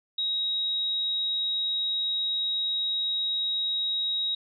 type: tone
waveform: sine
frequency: 3803 Hz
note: A#7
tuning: 34 cents sharp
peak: -25 dBFS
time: 0.18-4.35 s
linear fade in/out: 5 ms
effects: none